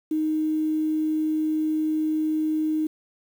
sine tone, 311.1 Hz, D#4, in tune, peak -21 dBFS, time 0.11-2.87 s, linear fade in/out 5 ms, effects 8-bit

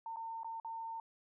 sine tone with dropouts, 907 Hz, A#5, 48 cents flat, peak -40 dBFS, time 0.06-1 s, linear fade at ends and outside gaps 2 ms, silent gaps 0.161-0.168 / 0.433-0.445 / 0.6-0.647 s, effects none

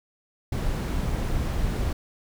brown noise, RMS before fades -26 dBFS, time 0.52-1.93 s, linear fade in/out 5 ms, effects none

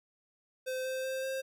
square tone with pitch steps, 516 / 520.8 / 525.6 / 530.5 Hz, C5 / C5 / C5 / C5, -24 / -8 / +8 / +24 cents, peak -34 dBFS, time 0.66-1.42 s, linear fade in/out 20 ms, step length 190 ms, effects none

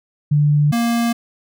sine / square tone pair in turn, 147.5 / 234.1 Hz, D3 / A#3, +8 / +8 cents, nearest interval minor sixth, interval 800 cents, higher second, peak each -11 / -16 dBFS, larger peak first, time 0.31-0.72 / 0.72-1.13 s, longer neither, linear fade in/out 10 ms, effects none

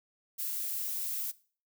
violet noise, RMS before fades -35 dBFS, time 0.38-1.32 s, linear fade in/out 20 ms, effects noise-tail reverb RT60 0.4 s tail -19 dB re dry

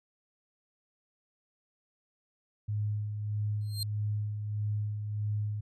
sine tone with tremolo, 105 Hz, G#2, 19 cents sharp, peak -28 dBFS, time 2.68-5.61 s, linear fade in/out 10 ms, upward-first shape sine, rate 1.6 Hz, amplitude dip 45%
sawtooth tone with exponential growth, 4186 Hz, C8, in tune, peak -27 dBFS, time 3.61-3.83 s, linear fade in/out 1 ms, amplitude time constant 47 ms
effects resampled to 32000 Hz

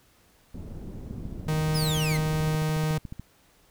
pink low-pass noise, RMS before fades -38 dBFS, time 0.54-2.56 s, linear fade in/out 5 ms, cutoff 310 Hz, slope 12 dB/octave
click train, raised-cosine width 5 ms, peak -24 dBFS, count 30, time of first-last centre 1.11-3.196 s, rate 13.9 Hz
45% pulse tone, 155.56 Hz, D#3, in tune, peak -24 dBFS, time 1.48-2.98 s, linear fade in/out 5 ms
sawtooth exponential sweep, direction down, 5370 to 1975.5 Hz, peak -27 dBFS, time 1.74-2.18 s, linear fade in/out 20 ms
effects pink hiss -61 dBFS RMS until 3.7 s

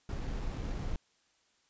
brown noise with sample-and-hold, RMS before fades -36 dBFS, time 0.09-0.96 s, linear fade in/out 2 ms, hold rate 6300 Hz, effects white hiss -71 dBFS RMS until 1.69 s + resampled to 16000 Hz

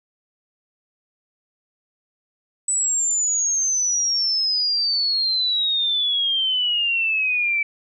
sine exponential sweep, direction down, 8000 to 2306 Hz, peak -18 dBFS, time 2.68-7.63 s, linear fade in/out 5 ms, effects none

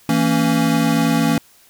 square chord, A# diminished, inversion second, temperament equal with one note detuned, 164.81 / 228.3 / 277.2 Hz, E3 / A#3 / C#4, 0 / -36 / 0 cents, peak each -20 / -19 / -19 dBFS, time 0.09-1.38 s, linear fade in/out 2 ms, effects white hiss -51 dBFS RMS until 1.69 s

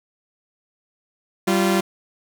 sawtooth tone pair together, 193.8 / 346.1 Hz, G3 / F4, -20 / -16 cents, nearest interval minor seventh, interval 1004 cents, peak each -15 / -16 dBFS, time 1.47-1.81 s, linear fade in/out 10 ms, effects none

